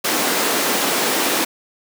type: high-pass noise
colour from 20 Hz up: pink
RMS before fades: -19 dBFS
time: 0.04-1.45 s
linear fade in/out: 10 ms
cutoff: 240 Hz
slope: 24 dB/octave
effects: none